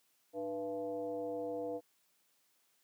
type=tone with frequency modulation; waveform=sine; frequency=490.2 Hz; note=B4; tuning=13 cents flat; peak=-36 dBFS; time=0.33-1.81 s; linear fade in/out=50 ms; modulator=188 Hz; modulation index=1; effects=white hiss -74 dBFS RMS until 2.83 s + high-pass 150 Hz 12 dB/octave